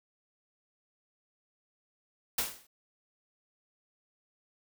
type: noise with exponential decay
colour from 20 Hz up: white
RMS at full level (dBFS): -27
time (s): 2.38-2.67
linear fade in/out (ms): 5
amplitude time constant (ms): 63
effects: none